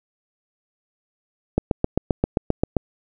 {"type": "click train", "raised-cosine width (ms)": 2, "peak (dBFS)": -4, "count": 10, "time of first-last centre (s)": [1.58, 2.767], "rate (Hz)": 7.58, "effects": []}